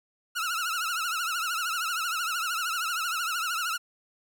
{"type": "tone with vibrato", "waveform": "sawtooth", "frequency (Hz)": 1366, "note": "F6", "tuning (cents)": -39, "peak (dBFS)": -24, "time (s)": [0.35, 3.78], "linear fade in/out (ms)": 20, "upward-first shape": "triangle", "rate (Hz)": 13, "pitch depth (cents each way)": 140, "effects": []}